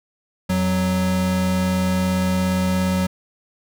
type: tone pair together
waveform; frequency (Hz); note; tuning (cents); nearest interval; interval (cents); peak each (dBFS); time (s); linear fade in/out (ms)
square; 87.45 / 185; F2 / F#3; +3 / 0; octave + minor second; 1297; -26 / -19; 0.49-3.07; 10
effects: none